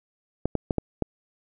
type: clicks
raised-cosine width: 2 ms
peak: -10 dBFS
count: 5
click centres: 0.456 / 0.553 / 0.708 / 0.783 / 1.023 s
effects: none